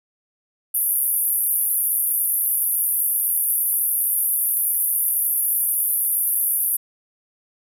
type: band-pass noise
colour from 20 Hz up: white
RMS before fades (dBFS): -21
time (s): 0.74-6.77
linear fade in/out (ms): 10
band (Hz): 10000 to 14000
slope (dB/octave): 96
effects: none